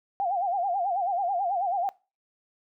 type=tone with vibrato; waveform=sine; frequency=746 Hz; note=F#5; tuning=14 cents sharp; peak=-24 dBFS; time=0.2-1.89 s; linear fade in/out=0 ms; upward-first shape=sine; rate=9.2 Hz; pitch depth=150 cents each way; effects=noise-tail reverb RT60 0.3 s tail -22 dB re dry